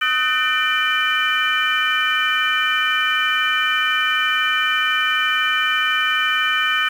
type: tone cluster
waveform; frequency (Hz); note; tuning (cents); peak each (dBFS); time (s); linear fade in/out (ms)
sine; 1262 / 1512 / 1806 / 2371 / 3013; D#6 / F#6 / A6 / D7 / F#7; +24 / +37 / +45 / +16 / +31; -22; 0.01-6.89; 10
effects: tanh soft clip ceiling -7 dBFS + 7-bit